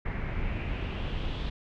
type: noise with low-pass filter sweep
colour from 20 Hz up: brown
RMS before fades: -32 dBFS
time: 0.05-1.5 s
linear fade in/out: 10 ms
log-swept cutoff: 2000 to 3600 Hz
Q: 3.6
effects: none